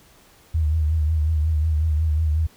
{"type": "tone with vibrato", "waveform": "sine", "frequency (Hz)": 78, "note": "D#2", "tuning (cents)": 5, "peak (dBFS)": -17, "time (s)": [0.54, 2.47], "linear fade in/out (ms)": 10, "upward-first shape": "triangle", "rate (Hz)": 5.5, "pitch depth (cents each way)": 80, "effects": ["pink hiss -53 dBFS RMS until 2.56 s"]}